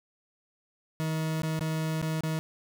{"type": "tone with dropouts", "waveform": "40% pulse", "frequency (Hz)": 158.5, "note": "D#3", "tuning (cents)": 32, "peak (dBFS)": -27, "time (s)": [1, 2.39], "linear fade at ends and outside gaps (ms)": 0, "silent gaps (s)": [[1.419, 1.433], [1.593, 1.609], [2.016, 2.026], [2.207, 2.235]], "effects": []}